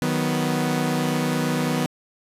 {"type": "chord", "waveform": "sawtooth", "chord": "B major", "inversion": "first", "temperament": "equal with one note detuned", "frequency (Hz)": [156.01, 185, 246.9], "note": ["D#3", "F#3", "B3"], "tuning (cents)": [5, 0, 0], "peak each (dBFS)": [-21, -24, -20], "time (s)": [0.02, 1.86], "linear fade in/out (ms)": 0, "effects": ["resampled to 32000 Hz"]}